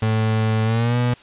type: tone with pitch glide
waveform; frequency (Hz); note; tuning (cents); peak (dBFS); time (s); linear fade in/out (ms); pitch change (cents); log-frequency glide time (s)
35% pulse; 110 to 122.05; A2 to B2; 0 to -20; -15; 0.02-1.14; 5; +180; 0.64-0.97
effects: white hiss -47 dBFS RMS until 1.22 s + resampled to 8000 Hz